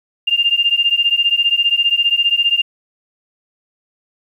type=beating tone pair; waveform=sine; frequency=2794 / 2809 Hz; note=F7 / F7; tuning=0 / +9 cents; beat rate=15 Hz; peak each=-15 dBFS; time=0.27-2.62 s; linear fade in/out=10 ms; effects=8-bit